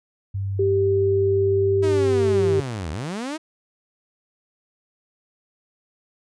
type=tone with pitch glide; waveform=sine; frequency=98 to 99.02 Hz; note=G2 to G2; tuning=0 to +18 cents; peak=-23 dBFS; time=0.34-2.61 s; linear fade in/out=10 ms; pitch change=+18 cents; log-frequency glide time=1.37-2.18 s
type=tone; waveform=sine; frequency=392 Hz; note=G4; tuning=in tune; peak=-17 dBFS; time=0.59-2.6 s; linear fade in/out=5 ms
type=linear two-way sweep; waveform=sawtooth; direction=down then up; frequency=326.3 to 71.6 to 326.3 Hz; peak=-23 dBFS; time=1.82-3.38 s; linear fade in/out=20 ms; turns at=2.91 s
effects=resampled to 22050 Hz